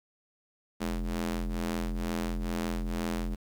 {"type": "ring-modulated tone", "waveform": "sawtooth", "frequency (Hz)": 85.4, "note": "F2", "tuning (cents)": -38, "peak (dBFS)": -23, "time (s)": [0.8, 3.36], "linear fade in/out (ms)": 20, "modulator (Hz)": 127, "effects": ["10-bit"]}